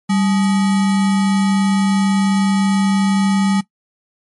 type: tone with sample-and-hold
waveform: sine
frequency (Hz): 195.7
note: G3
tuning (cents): -3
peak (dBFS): -12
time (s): 0.09-3.61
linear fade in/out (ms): 10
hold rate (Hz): 1050
effects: noise-tail reverb RT60 0.1 s tail -18 dB re dry + MP3 48 kbps